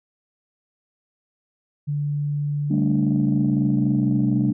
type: tone with pitch glide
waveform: sine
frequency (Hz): 145.8 to 131.4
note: D3 to C3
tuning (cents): -12 to +8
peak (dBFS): -21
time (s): 1.87-4.52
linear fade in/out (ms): 20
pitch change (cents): -180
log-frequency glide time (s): 2.73-4.26
type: chord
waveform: sine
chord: G suspended second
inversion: none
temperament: equal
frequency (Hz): 196 / 220 / 293.7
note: G3 / A3 / D4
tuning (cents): 0 / 0 / 0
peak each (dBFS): -22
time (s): 2.7-4.53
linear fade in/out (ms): 10
effects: tanh soft clip ceiling -10 dBFS